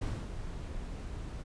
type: noise with ADSR envelope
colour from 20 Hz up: brown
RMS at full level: -33 dBFS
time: 0.01-1.44 s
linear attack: 11 ms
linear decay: 250 ms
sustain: -7 dB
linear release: 30 ms
effects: resampled to 22050 Hz